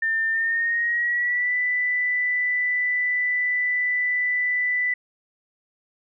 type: tone with pitch glide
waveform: sine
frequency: 1800 to 1985.7 Hz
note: A6 to B6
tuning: +39 to +9 cents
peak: -20 dBFS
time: 0.02-4.94 s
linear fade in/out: 5 ms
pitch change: +170 cents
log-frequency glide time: 0.31-1.55 s
effects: none